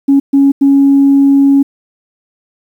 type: tone bursts at uneven times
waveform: sine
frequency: 277.2 Hz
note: C#4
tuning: in tune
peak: -3 dBFS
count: 3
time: 0.08-0.2 / 0.33-0.52 / 0.61-1.63 s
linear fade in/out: 10 ms
effects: tanh soft clip ceiling 0 dBFS + 7-bit